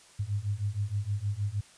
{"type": "beating tone pair", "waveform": "sine", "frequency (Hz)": [98.9, 105.3], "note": ["G2", "G#2"], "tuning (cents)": [16, 24], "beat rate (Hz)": 6.4, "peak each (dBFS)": [-32, -31], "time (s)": [0.19, 1.61], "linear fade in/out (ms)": 10, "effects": ["white hiss -56 dBFS RMS until 1.77 s", "resampled to 22050 Hz"]}